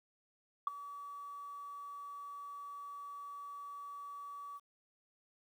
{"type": "tone with ADSR envelope", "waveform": "sine", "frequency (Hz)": 1143, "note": "D6", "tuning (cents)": -47, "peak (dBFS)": -26, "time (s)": [0.67, 4.6], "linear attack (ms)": 3, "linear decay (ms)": 13, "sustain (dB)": -18, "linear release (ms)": 37, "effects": ["tanh soft clip ceiling -24 dBFS", "11-bit"]}